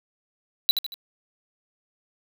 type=tone with echo; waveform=square; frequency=3951 Hz; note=B7; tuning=in tune; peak=-15 dBFS; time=0.69-0.71 s; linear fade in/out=0 ms; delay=77 ms; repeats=3; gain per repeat=-7 dB; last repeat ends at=0.941 s; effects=none